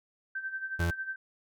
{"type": "tone with tremolo", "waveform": "sine", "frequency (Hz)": 1555, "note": "G6", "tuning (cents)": -14, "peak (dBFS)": -31, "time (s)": [0.35, 1.16], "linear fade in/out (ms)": 5, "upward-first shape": "sine", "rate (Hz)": 11, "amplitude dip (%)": 70}
{"type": "tone", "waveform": "35% pulse", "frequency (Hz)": 85.3, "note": "F2", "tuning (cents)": -40, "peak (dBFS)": -25, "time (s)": [0.79, 0.91], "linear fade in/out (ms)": 10}
{"effects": []}